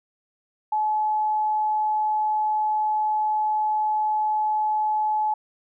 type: tone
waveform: sine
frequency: 856 Hz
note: A5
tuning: 48 cents flat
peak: -20 dBFS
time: 0.72-5.34 s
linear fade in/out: 5 ms
effects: none